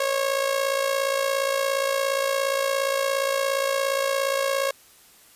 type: tone with amplitude modulation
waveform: sawtooth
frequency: 547 Hz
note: C#5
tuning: 23 cents flat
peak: -15 dBFS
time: 0-4.71 s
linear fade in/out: 5 ms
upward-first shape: sine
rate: 57.2 Hz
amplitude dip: 65%
effects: white hiss -53 dBFS RMS until 5.35 s + resampled to 32000 Hz